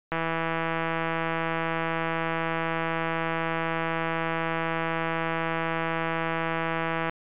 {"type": "click train", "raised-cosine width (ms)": 0.5, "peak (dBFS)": -13, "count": 1145, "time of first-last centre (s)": [0.12, 7.096], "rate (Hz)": 164, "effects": ["resampled to 8000 Hz"]}